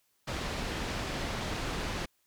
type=low-pass noise; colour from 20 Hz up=pink; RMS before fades=-35 dBFS; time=0.27-2.06 s; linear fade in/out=10 ms; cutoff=5000 Hz; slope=12 dB/octave; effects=white hiss -73 dBFS RMS until 2.26 s